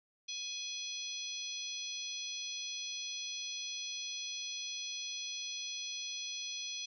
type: harmonic tone with a mistuned harmonic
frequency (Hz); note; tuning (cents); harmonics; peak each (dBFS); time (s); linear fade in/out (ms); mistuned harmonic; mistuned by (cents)
837; G#5; +13; 3 / 4 / 5 / 6 / 7; -47 / -43 / -45 / -51 / -44; 0.28-6.86; 10; 7; +15
effects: none